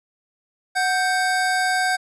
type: tone pair together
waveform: square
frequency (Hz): 740 / 1565.2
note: F#5 / G6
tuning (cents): 0 / -3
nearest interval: octave + minor second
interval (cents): 1297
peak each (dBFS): -22 / -22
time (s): 0.75-1.97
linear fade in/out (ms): 20
effects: resampled to 24000 Hz